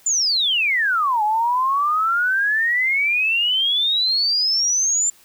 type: exponential two-way sweep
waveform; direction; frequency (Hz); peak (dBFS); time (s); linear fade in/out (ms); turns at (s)
sine; down then up; 7290 to 830.6 to 7290; -16; 0.06-5.1; 5; 1.23
effects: white hiss -52 dBFS RMS until 5.24 s